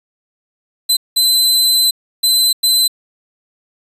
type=tone bursts at uneven times; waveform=sawtooth; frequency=4045 Hz; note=B7; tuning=41 cents sharp; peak=-7 dBFS; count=4; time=0.89-0.97 / 1.16-1.91 / 2.23-2.53 / 2.63-2.88 s; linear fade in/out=10 ms; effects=resampled to 32000 Hz

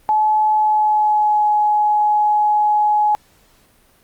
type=tone with pitch glide; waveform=sine; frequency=857 to 841.8 Hz; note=A5 to G#5; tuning=-46 to +23 cents; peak=-12 dBFS; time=0.09-3.15 s; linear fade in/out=0 ms; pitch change=-31 cents; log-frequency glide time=0.51-1.48 s; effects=pink hiss -54 dBFS RMS until 4.03 s + Opus 32 kbps

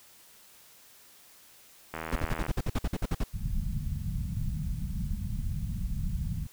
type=click train; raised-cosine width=0.5 ms; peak=-20 dBFS; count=43; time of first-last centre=1.94-2.465 s; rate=80 Hz
type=noise bursts; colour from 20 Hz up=brown; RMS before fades=-27 dBFS; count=13; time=2.12-3.238 s; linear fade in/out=5 ms; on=38 ms; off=52 ms
type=low-pass noise; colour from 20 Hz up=pink; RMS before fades=-32 dBFS; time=3.33-6.47 s; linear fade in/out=10 ms; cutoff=200 Hz; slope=48 dB/octave
effects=white hiss -56 dBFS RMS until 6.52 s

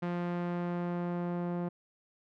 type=tone with low-pass filter sweep; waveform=sawtooth; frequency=174.9 Hz; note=F3; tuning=3 cents sharp; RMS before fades=-34 dBFS; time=0.02-1.69 s; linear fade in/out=10 ms; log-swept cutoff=2000 to 930 Hz; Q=0.73; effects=none

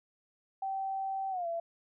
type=tone with pitch glide; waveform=sine; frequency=774 to 673.8 Hz; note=G5 to E5; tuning=-22 to +38 cents; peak=-32 dBFS; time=0.62-1.6 s; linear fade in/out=5 ms; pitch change=-240 cents; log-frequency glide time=1.3-1.47 s; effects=none

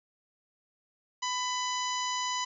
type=harmonic tone; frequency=998 Hz; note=B5; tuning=18 cents sharp; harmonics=1 / 2 / 3 / 4 / 5 / 6 / 7; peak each=-32 / -39 / -38 / -41 / -41 / -40 / -41 dBFS; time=1.22-2.45 s; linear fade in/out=10 ms; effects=none

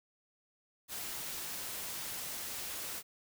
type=noise; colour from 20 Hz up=white; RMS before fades=-41 dBFS; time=0.88-3.03 s; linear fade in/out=50 ms; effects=none

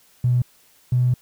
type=tone pair in turn; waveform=triangle; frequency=123.47 / 124.62 Hz; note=B2 / B2; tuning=0 / +16 cents; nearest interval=unison; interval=16 cents; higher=second; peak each=-11 dBFS; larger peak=neither; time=0.24-0.42 / 0.92-1.14 s; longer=second; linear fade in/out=5 ms; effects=tanh soft clip ceiling -13 dBFS + white hiss -56 dBFS RMS until 1.21 s

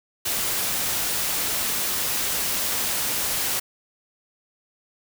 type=noise; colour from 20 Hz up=white; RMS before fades=-25 dBFS; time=0.25-3.6 s; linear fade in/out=10 ms; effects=none

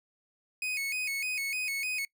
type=tone with vibrato; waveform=40% pulse; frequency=2349 Hz; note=D7; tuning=in tune; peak=-30 dBFS; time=0.62-2.05 s; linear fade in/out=2 ms; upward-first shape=square; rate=3.3 Hz; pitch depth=110 cents each way; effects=noise-tail reverb RT60 0.1 s tail -23 dB re dry

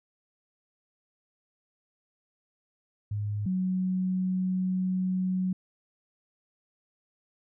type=tone pair in turn; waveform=sine; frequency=103.83 / 185.34 Hz; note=G#2 / F#3; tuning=0 / +3 cents; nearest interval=minor seventh; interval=1003 cents; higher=second; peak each=-28 / -25 dBFS; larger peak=second; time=3.11-3.46 / 3.46-5.53 s; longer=second; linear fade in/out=5 ms; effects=none

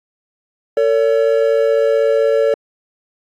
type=tone pair together; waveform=triangle; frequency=450.1 / 566 Hz; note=A4 / C#5; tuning=+39 / +36 cents; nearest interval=major third; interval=397 cents; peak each=-12 dBFS; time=0.77-2.54 s; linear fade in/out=2 ms; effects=AAC 48 kbps

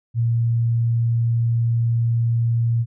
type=tone; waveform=sine; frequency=116.54 Hz; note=A#2; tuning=in tune; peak=-16 dBFS; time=0.14-2.86 s; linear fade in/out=50 ms; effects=none

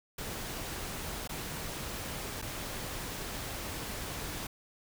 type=noise with dropouts; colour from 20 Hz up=pink; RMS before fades=-39 dBFS; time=0.18-4.47 s; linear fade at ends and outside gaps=5 ms; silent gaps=1.276-1.292 / 2.417-2.423 s; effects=none

